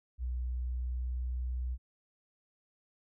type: tone with pitch glide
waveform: sine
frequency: 61.74 to 62.21 Hz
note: B1 to B1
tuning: 0 to +13 cents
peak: -32 dBFS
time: 0.18-1.78 s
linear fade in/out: 50 ms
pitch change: +13 cents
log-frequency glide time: 0.58-1.45 s
effects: none